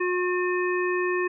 harmonic tone, 360 Hz, F#4, 47 cents flat, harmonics 1 / 3 / 5 / 7, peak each -24 / -31 / -30 / -34 dBFS, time 0-1.28 s, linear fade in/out 10 ms, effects none

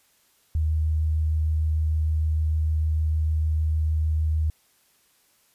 sine tone with vibrato, 78.1 Hz, D#2, 7 cents sharp, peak -20 dBFS, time 0.55-4.5 s, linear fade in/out 0 ms, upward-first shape triangle, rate 6.6 Hz, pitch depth 10 cents each way, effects white hiss -63 dBFS RMS until 5.54 s + resampled to 32000 Hz

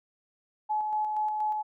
sine tone with tremolo, 853 Hz, G#5, 46 cents sharp, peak -25 dBFS, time 0.69-1.63 s, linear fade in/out 20 ms, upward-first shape square, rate 4.2 Hz, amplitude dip 30%, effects none

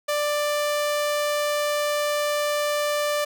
sawtooth tone, 590 Hz, D5, 8 cents sharp, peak -18 dBFS, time 0.08-3.25 s, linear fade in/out 10 ms, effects none

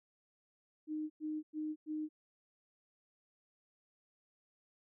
sine tone bursts, 307.8 Hz, D#4, 19 cents flat, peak -36 dBFS, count 4, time 0.87-2.09 s, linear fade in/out 50 ms, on 230 ms, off 100 ms, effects none

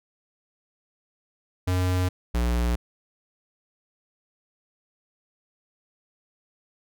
square tone pair in turn, 91.3 / 59.47 Hz, F#2 / A#1, -23 / +35 cents, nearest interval perfect fifth, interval 742 cents, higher first, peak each -22 dBFS, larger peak neither, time 1.67-2.09 / 2.34-2.76 s, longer neither, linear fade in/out 10 ms, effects none

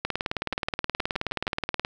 two click trains, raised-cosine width 0.3 ms, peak -16 / -10 dBFS, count 7 / 35, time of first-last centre 0.53-1.469 / 0.05-1.849 s, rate 6.39 / 18.9 Hz, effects none

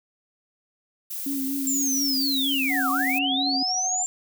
violet noise, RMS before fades -32 dBFS, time 1.1-3.19 s, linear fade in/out 10 ms
sine tone with vibrato, 272.5 Hz, C#4, 29 cents flat, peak -26 dBFS, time 1.26-3.63 s, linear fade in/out 5 ms, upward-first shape sine, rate 4.2 Hz, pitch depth 38 cents each way
sine linear two-way sweep, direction down then up, 7400 to 1096 to 7400 Hz, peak -23 dBFS, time 1.67-4.06 s, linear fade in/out 0 ms, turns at 2.91 s
sine tone with tremolo, 740 Hz, F#5, in tune, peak -27 dBFS, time 2.69-4.06 s, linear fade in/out 50 ms, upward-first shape sine, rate 13 Hz, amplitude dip 45%
effects none

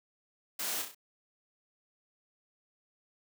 white noise with echo, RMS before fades -36 dBFS, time 0.59-0.82 s, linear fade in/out 5 ms, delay 32 ms, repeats 4, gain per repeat -5 dB, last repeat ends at 0.948 s, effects high-pass 200 Hz 12 dB/octave

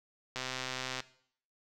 click train, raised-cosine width 0.2 ms, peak -19 dBFS, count 84, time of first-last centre 0.36-1.003 s, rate 129 Hz, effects noise-tail reverb RT60 0.6 s tail -17 dB re dry

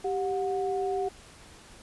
sine tone pair together, 390.4 / 729 Hz, G4 / F#5, -7 / -26 cents, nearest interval major seventh, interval 1081 cents, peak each -28 / -31 dBFS, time 0.04-1.09 s, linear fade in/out 10 ms, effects pink hiss -51 dBFS RMS until 1.82 s + resampled to 24000 Hz

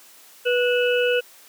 harmonic tone with a mistuned harmonic, 490.1 Hz, B4, 13 cents flat, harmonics 1 / 3 / 5 / 6, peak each -18 / -26 / -27 / -29 dBFS, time 0.45-1.21 s, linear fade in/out 20 ms, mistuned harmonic 5, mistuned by +110 cents, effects white hiss -49 dBFS RMS until 1.48 s + high-pass 300 Hz 12 dB/octave

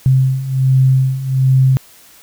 sine beating tone pair, 130.81 / 132.11 Hz, C3 / C3, 0 / +17 cents, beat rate 1.3 Hz, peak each -15 / -11 dBFS, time 0.06-1.77 s, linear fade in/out 0 ms, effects white hiss -44 dBFS RMS until 2.22 s

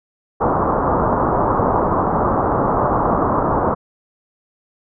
white low-pass noise, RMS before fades -17 dBFS, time 0.4-3.75 s, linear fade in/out 20 ms, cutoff 1200 Hz, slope 48 dB/octave, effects none

